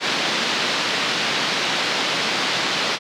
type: band-pass noise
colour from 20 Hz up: white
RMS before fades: -22 dBFS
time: 0-2.99 s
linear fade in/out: 50 ms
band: 150 to 4500 Hz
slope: 24 dB/octave
effects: none